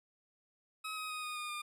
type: tone with pitch steps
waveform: 20% pulse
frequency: 1275 / 1261.1 / 1247.3 / 1233.7 / 1220.2 / 1206.9 Hz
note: D#6 / D#6 / D#6 / D#6 / D#6 / D6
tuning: +42 / +23 / +4 / -15 / -34 / +47 cents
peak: -34 dBFS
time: 0.84-1.62 s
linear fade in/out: 10 ms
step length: 130 ms
effects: resampled to 32000 Hz